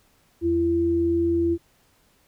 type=tone pair together; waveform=sine; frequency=84.4 / 337.8 Hz; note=E2 / E4; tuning=+41 / +42 cents; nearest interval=2 octaves; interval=2401 cents; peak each=-29 / -19 dBFS; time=0.41-1.58 s; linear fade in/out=50 ms; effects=pink hiss -62 dBFS RMS until 2.27 s